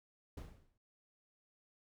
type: noise with exponential decay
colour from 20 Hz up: brown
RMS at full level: -43 dBFS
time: 0.37-0.78 s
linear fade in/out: 5 ms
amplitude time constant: 89 ms
effects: none